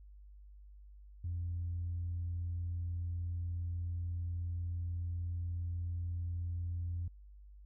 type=tone; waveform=sine; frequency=86.5 Hz; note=F2; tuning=16 cents flat; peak=-34 dBFS; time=1.24-7.08 s; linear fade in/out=5 ms; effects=tanh soft clip ceiling -31 dBFS + added 50 Hz sine -52 dBFS peak until 7.65 s